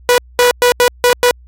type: tone bursts at uneven times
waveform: sawtooth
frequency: 489.5 Hz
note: B4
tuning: 15 cents flat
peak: -3 dBFS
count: 6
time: 0.09-0.18 / 0.39-0.51 / 0.62-0.72 / 0.8-0.88 / 1.04-1.13 / 1.23-1.31 s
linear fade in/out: 0 ms
effects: added 61 Hz sine -38 dBFS peak until 1.47 s + AAC 48 kbps